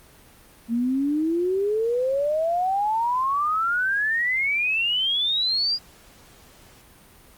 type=exponential sweep; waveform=sine; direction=up; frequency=226.1 to 4907 Hz; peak=-20 dBFS; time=0.68-5.79 s; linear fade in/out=50 ms; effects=pink hiss -51 dBFS RMS until 7.37 s + Opus 32 kbps